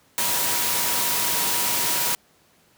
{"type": "tone in noise", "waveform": "sine", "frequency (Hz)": 960, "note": "B5", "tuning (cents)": -49, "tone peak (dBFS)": -33, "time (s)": [0.18, 2.15], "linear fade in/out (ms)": 0, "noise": "white", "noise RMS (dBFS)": -23, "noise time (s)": [0.18, 2.15], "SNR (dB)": -13, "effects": ["pink hiss -59 dBFS RMS until 2.77 s", "high-pass 100 Hz 12 dB/octave"]}